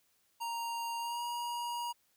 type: tone with pitch glide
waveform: square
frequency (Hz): 932.3 to 953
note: A#5 to A#5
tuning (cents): 0 to +38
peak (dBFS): -36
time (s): 0.4-1.93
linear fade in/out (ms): 20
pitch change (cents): +38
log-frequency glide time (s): 0.99-1.22
effects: white hiss -73 dBFS RMS until 2.16 s